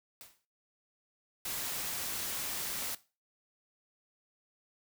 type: noise with exponential decay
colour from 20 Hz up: white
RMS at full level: -47 dBFS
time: 0.21-0.45 s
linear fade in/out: 0 ms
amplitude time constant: 51 ms
type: noise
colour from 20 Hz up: white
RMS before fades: -37 dBFS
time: 1.45-2.95 s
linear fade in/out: 5 ms
effects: noise-tail reverb RT60 0.3 s tail -17 dB re dry